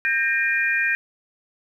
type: tone cluster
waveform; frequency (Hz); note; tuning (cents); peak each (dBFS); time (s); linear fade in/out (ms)
sine; 1590 / 1845 / 2417; G6 / A#6 / D7; +24 / -18 / +49; -23; 0.05-0.95; 0
effects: 9-bit